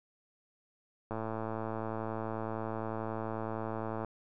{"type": "click train", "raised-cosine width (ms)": 1, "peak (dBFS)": -23, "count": 327, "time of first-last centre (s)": [1.11, 4.047], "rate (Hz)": 111, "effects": []}